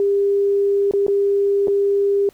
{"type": "tone with dropouts", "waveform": "sine", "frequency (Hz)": 400.2, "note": "G4", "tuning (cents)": 36, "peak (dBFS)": -14, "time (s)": [0, 2.29], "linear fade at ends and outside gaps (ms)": 1, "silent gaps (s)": [[0.911, 0.936], [1.066, 1.081], [1.673, 1.681]], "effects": ["pink hiss -54 dBFS RMS until 2.33 s"]}